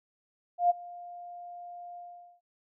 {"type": "tone with ADSR envelope", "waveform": "sine", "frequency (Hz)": 703, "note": "F5", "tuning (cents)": 11, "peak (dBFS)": -18, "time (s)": [0.58, 2.41], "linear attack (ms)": 120, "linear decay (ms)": 20, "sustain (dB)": -23, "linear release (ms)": 440, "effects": []}